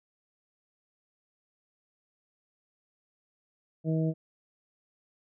harmonic tone, 159.7 Hz, D#3, 45 cents sharp, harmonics 1 / 2 / 3 / 4, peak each -26 / -32 / -36 / -38 dBFS, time 3.84-4.14 s, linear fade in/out 50 ms, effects none

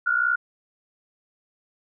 sine tone pair together, 1400 / 1462 Hz, F6 / F#6, +4 / -21 cents, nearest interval minor second, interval 75 cents, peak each -22 dBFS, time 0.06-0.36 s, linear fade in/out 10 ms, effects none

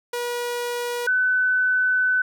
sawtooth / sine tone pair in turn, 482.4 / 1506.1 Hz, B4 / F#6, -41 / +30 cents, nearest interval octave + minor sixth, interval 1971 cents, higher second, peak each -21 / -17 dBFS, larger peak second, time 0.13-1.07 / 1.07-2.22 s, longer second, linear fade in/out 5 ms, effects none

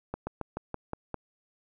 slowing click train, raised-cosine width 1 ms, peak -19 dBFS, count 7, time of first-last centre 0.14-1.143 s, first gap 130 ms, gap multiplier 1.1, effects none

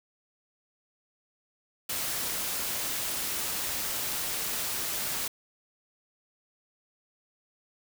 white noise, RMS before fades -32 dBFS, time 1.89-5.28 s, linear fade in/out 5 ms, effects none

